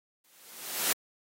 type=noise with exponential growth; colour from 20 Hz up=white; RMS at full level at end=-25 dBFS; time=0.24-0.93 s; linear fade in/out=5 ms; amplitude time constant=150 ms; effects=high-pass 200 Hz 12 dB/octave + AAC 48 kbps